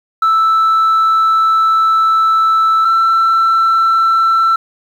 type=tone pair in turn; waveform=sine; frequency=1318.5 / 1337.7 Hz; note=E6 / E6; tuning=0 / +25 cents; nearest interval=unison; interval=25 cents; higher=second; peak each=-6 dBFS; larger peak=neither; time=0.22-2.85 / 2.85-4.56 s; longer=first; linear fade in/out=5 ms; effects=tanh soft clip ceiling -7 dBFS + 7-bit